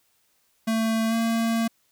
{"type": "tone with pitch glide", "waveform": "square", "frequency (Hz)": [223.7, 227.9], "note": ["A3", "A#3"], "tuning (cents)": [29, -39], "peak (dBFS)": -22, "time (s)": [0.67, 1.68], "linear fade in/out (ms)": 10, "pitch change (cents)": 32, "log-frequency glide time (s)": [1.08, 1.14], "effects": ["white hiss -67 dBFS RMS until 1.91 s"]}